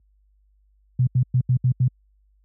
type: tone bursts at uneven times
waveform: sine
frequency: 126.2 Hz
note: B2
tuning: 38 cents sharp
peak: -14 dBFS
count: 6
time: 0.99-1.07 / 1.15-1.23 / 1.34-1.41 / 1.49-1.57 / 1.64-1.72 / 1.8-1.88 s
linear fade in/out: 5 ms
effects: added 50 Hz sine -49 dBFS peak until 2.44 s + high-pass 80 Hz 12 dB/octave